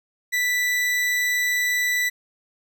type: tone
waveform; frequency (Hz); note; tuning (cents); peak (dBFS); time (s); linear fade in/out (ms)
40% pulse; 1975.5; B6; 0; -19; 0.32-2.1; 20
effects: none